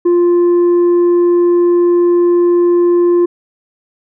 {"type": "tone with tanh clipping", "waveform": "sine", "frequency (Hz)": 349.2, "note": "F4", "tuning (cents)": 0, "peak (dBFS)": -8, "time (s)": [0.05, 3.26], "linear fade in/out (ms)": 10, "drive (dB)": 3, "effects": []}